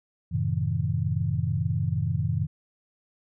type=chord; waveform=sine; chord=F# diminished seventh; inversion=none; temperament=just; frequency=92.5 / 111 / 133.2 / 159.84 Hz; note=F#2 / A2 / C3 / Eb3; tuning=0 / +16 / +31 / +47 cents; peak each=-29 dBFS; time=0.31-2.47 s; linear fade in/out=20 ms; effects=none